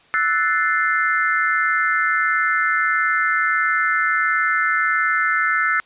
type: chord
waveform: sine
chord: F# half-diminished seventh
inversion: third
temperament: equal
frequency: 1318.5 / 1480 / 1760 / 2093 Hz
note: E6 / F#6 / A6 / C7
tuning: 0 / 0 / 0 / 0 cents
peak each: -21 / -22 / -21 / -23 dBFS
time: 0.14-5.8 s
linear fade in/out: 0 ms
effects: white hiss -52 dBFS RMS until 5.85 s + resampled to 8000 Hz